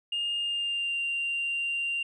sine tone with pitch glide, 2827 to 2777 Hz, F7 to F7, +20 to -10 cents, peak -26 dBFS, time 0.12-2.03 s, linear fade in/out 5 ms, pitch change -30 cents, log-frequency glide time 0.37-1 s, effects tanh soft clip ceiling -24 dBFS

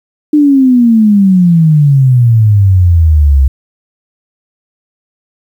sine exponential sweep, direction down, 304.3 to 65.41 Hz, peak -3 dBFS, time 0.33-3.48 s, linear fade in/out 5 ms, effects 7-bit

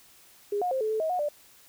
sine tone with pitch steps, 409.2 / 719 / 526 / 433.5 / 436.8 / 636 / 725 / 590 Hz, G#4 / F#5 / C5 / A4 / A4 / D#5 / F#5 / D5, -26 / -50 / +9 / -26 / -13 / +38 / -35 / +8 cents, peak -25 dBFS, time 0.52-1.288 s, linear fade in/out 5 ms, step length 96 ms, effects white hiss -56 dBFS RMS until 1.68 s

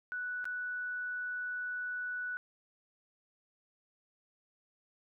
sine tone with dropouts, 1480 Hz, F#6, in tune, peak -35 dBFS, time 0.12-2.37 s, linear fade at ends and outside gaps 0 ms, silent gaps 0.443-0.454 s, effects none

